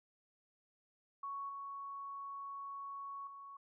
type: tone with level steps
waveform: sine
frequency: 1112 Hz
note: C#6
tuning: 5 cents sharp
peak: -40 / -43 / -49 dBFS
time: 1.23-3.57 s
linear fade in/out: 5 ms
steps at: 1.49 / 3.27 s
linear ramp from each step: 2 ms
effects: none